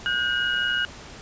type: tone cluster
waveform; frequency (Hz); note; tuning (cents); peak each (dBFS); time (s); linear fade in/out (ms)
sine; 1451 / 1576 / 2895; F#6 / G6 / F#7; -34 / +9 / -38; -26; 0.06-0.85; 0
effects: pink hiss -42 dBFS RMS until 1.21 s + resampled to 16000 Hz